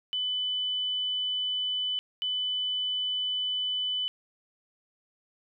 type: tone pair in turn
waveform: sine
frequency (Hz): 3000 / 3000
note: F#7 / F#7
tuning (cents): +23 / +23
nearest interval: unison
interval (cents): 0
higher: neither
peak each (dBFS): -27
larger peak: neither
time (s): 0.13-1.99 / 2.22-4.08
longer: neither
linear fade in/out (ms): 0
effects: none